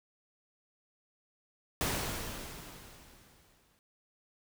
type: noise with exponential decay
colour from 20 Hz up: pink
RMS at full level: -31 dBFS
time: 1.81-3.79 s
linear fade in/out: 0 ms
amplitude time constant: 430 ms
effects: none